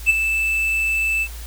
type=tone with ADSR envelope; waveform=triangle; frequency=2637 Hz; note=E7; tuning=in tune; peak=-7 dBFS; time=0.06-1.28 s; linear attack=36 ms; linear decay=20 ms; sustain=-9 dB; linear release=60 ms; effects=added 56 Hz sine -31 dBFS peak until 1.46 s + white hiss -40 dBFS RMS until 1.46 s